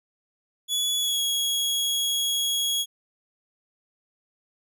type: tone with pitch glide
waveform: sawtooth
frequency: 3404 to 3324 Hz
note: G#7 to G#7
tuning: +42 to +1 cents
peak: -20 dBFS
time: 0.68-2.86 s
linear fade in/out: 50 ms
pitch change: -41 cents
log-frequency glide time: 0.98-1.21 s
effects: none